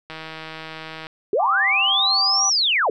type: click train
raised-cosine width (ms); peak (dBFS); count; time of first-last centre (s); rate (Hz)
0.3; -18; 155; 0.1-1.069; 159
type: linear two-way sweep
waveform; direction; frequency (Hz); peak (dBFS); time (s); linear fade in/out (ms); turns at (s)
sine; up then down; 359.3 to 5960 to 359.3; -16; 1.33-2.9; 2; 2.48
type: chord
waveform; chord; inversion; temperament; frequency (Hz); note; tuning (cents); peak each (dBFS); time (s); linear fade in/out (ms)
sine; G suspended fourth; none; just; 784 / 1045.3 / 1176; G5 / C6 / D6; 0 / -2 / +2; -26 / -32 / -28; 1.39-2.5; 10
effects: none